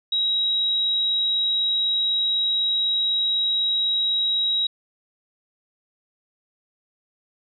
sine tone, 3836 Hz, A#7, 49 cents sharp, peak -19 dBFS, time 0.12-4.67 s, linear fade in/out 5 ms, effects none

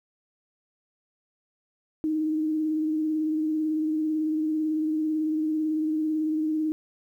sine tone with vibrato, 311.1 Hz, D#4, in tune, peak -23 dBFS, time 2.04-6.72 s, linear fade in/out 0 ms, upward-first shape sine, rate 18 Hz, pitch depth 27 cents each way, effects 10-bit

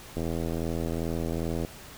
click train, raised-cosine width 2 ms, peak -18 dBFS, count 123, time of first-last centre 0.17-1.649 s, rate 82.5 Hz, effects pink hiss -46 dBFS RMS until 1.97 s

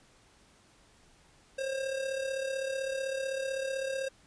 square tone with amplitude modulation, 535 Hz, C5, 38 cents sharp, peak -30 dBFS, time 1.58-4.09 s, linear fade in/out 10 ms, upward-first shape sine, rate 35.8 Hz, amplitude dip 55%, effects pink hiss -62 dBFS RMS until 4.26 s + resampled to 22050 Hz

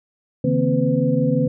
sine tone cluster, 139.2 / 159.4 / 237.3 / 263.1 / 505 Hz, C#3 / D#3 / A#3 / C4 / B4, +8 / +42 / +31 / +10 / +39 cents, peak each -22 dBFS, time 0.44-1.48 s, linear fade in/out 5 ms, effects none

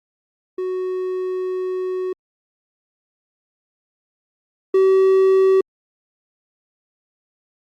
triangle tone pair in turn, 370 / 381.7 Hz, F#4 / G4, 0 / -46 cents, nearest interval minor second, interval 54 cents, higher second, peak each -19 / -9 dBFS, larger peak second, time 0.58-2.13 / 4.74-5.61 s, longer first, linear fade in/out 5 ms, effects Opus 48 kbps

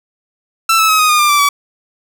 sawtooth tone with pitch steps, 1333 / 1304.1 / 1275.7 / 1248.1 / 1221 / 1194.4 / 1168.5 / 1143.1 Hz, E6 / E6 / D#6 / D#6 / D#6 / D6 / D6 / D6, +19 / -19 / +43 / +5 / -33 / +29 / -9 / -47 cents, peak -5 dBFS, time 0.69-1.49 s, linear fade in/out 5 ms, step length 100 ms, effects none

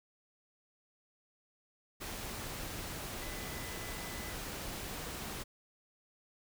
sine tone in noise, 2004 Hz, B6, 25 cents sharp, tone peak -50 dBFS, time 3.21-4.34 s, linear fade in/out 20 ms, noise pink, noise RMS -42 dBFS, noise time 2-5.44 s, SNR -11 dB, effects none

